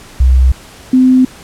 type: tone pair in turn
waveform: sine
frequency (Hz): 64.2 / 256.8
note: C2 / C4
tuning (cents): -32 / -32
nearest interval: 2 octaves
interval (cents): 2400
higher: second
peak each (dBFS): -4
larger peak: neither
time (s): 0.2-0.52 / 0.93-1.25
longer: neither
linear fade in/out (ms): 5
effects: pink hiss -36 dBFS RMS until 1.43 s + low-pass 11000 Hz 12 dB/octave